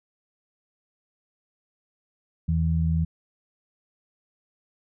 sine tone pair together, 81.5 / 162.78 Hz, E2 / E3, -19 / -21 cents, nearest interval octave, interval 1198 cents, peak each -23 / -23 dBFS, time 2.48-3.05 s, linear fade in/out 10 ms, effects none

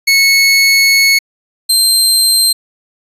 25% pulse tone pair in turn, 2199 / 4151 Hz, C#7 / C8, -14 / -15 cents, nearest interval major seventh, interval 1099 cents, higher second, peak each -3 dBFS, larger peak neither, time 0.07-1.19 / 1.69-2.53 s, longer first, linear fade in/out 10 ms, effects resampled to 32000 Hz

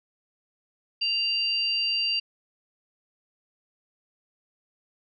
sine tone pair together, 2788 / 4695 Hz, F7 / D8, -4 / -1 cents, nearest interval major sixth, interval 903 cents, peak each -26 dBFS, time 1.01-2.2 s, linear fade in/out 10 ms, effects none

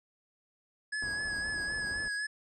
square tone with vibrato, 1687 Hz, G#6, 27 cents sharp, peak -33 dBFS, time 0.92-2.27 s, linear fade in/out 10 ms, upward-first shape sine, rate 3.9 Hz, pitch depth 33 cents each way
pink low-pass noise, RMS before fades -46 dBFS, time 1.02-2.08 s, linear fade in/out 2 ms, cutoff 1100 Hz, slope 12 dB/octave
effects resampled to 24000 Hz

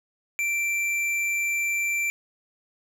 triangle tone with tanh clipping, 2349 Hz, D7, in tune, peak -25 dBFS, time 0.39-2.1 s, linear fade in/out 0 ms, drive 16 dB, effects none

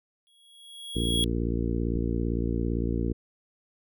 square tone with exponential growth, 3322 Hz, G#7, in tune, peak -23 dBFS, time 0.27-1.24 s, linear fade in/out 0 ms, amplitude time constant 210 ms
harmonic tone, 57.7 Hz, A#1, 17 cents flat, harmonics 1 / 2 / 3 / 4 / 5 / 6 / 7 / 8, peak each -29 / -32 / -35 / -33 / -34 / -35 / -39 / -39 dBFS, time 0.95-3.13 s, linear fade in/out 10 ms
click, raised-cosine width 5 ms, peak -22 dBFS, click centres 1.963 s
effects none

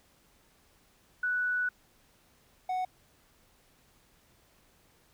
sine / triangle tone pair in turn, 1480 / 740 Hz, F#6 / F#5, 0 / 0 cents, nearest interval octave, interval 1200 cents, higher first, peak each -27 dBFS, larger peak neither, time 1.23-1.69 / 2.69-2.85 s, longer first, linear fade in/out 5 ms, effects pink hiss -65 dBFS RMS until 5.13 s

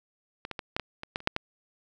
clicks, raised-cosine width 0.3 ms, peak -20 / -19 / -18 / -12 / -15 / -21 / -13 / -30 / -6 / -12 dBFS, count 10, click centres 0.451 / 0.513 / 0.592 / 0.765 / 0.797 / 1.034 / 1.159 / 1.204 / 1.274 / 1.364 s, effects none

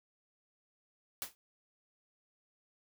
white noise with exponential decay, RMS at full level -35 dBFS, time 1.22-1.35 s, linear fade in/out 0 ms, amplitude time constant 27 ms, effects none

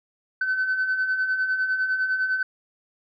sine beating tone pair, 1513 / 1522.9 Hz, F#6 / F#6, +38 / +49 cents, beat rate 9.9 Hz, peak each -29 / -21 dBFS, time 0.41-2.43 s, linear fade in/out 5 ms, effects tanh soft clip ceiling -17 dBFS

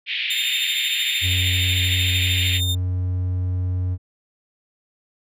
pink band-pass noise, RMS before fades -25 dBFS, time 0.06-2.61 s, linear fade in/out 50 ms, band 2100 to 3600 Hz, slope 48 dB/octave
40% pulse tone with tremolo, 3632 Hz, A#7, 46 cents flat, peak -20 dBFS, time 0.3-2.75 s, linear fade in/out 5 ms, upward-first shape sine, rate 13 Hz, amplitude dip 40%
triangle tone, 91 Hz, F#2, 28 cents flat, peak -18 dBFS, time 1.21-3.98 s, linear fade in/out 50 ms
effects none

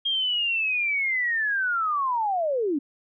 sine linear sweep, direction down, 3240 to 264.6 Hz, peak -22 dBFS, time 0.05-2.79 s, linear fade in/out 10 ms, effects none

